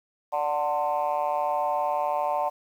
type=chord; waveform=sine; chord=D dominant seventh; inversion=none; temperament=equal with one note detuned; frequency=587.3 / 740 / 893.8 / 1046.5 Hz; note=D5 / F#5 / A5 / C6; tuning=0 / 0 / +27 / 0 cents; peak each=-28 / -27 / -27 / -31 dBFS; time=0.32-2.5 s; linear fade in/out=20 ms; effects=tanh soft clip ceiling -16 dBFS + 9-bit